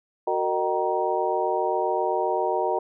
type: tone cluster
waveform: sine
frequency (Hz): 370.2 / 457.8 / 614 / 768 / 941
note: F#4 / A#4 / D#5 / G5 / A#5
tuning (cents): +1 / -31 / -23 / -36 / +16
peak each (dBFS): -28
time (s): 0.27-2.79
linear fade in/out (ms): 5
effects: none